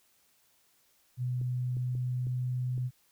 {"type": "tone with pitch glide", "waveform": "sine", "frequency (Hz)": [125, 125.87], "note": ["B2", "B2"], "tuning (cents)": [21, 33], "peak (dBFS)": -29, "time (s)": [1.17, 2.91], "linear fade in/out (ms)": 50, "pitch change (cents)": 12, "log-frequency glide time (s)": [1.44, 2.65]}
{"type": "clicks", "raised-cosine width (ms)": 3, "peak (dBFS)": -34, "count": 5, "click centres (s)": [1.414, 1.769, 1.952, 2.269, 2.779]}
{"effects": ["white hiss -68 dBFS RMS until 3.11 s"]}